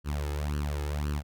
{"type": "tone with flanger", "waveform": "sawtooth", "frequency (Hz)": 73.42, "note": "D2", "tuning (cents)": 0, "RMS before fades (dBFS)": -31, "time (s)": [0.04, 1.23], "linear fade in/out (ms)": 50, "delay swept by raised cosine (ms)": [0.67, 2.37], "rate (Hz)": 1.9, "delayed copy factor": 0.85, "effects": []}